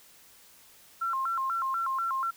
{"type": "tone with vibrato", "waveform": "sine", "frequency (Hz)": 1200, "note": "D6", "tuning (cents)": 37, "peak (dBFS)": -27, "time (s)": [1.01, 2.31], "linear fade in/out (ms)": 10, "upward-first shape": "square", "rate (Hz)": 4.1, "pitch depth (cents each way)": 210, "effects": ["white hiss -56 dBFS RMS until 2.36 s"]}